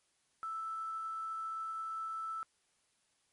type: tone with quantisation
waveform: sine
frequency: 1318.5 Hz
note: E6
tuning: in tune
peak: -37 dBFS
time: 0.43-2.43 s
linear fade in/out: 0 ms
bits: 10
effects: white hiss -75 dBFS RMS until 3.32 s + MP3 48 kbps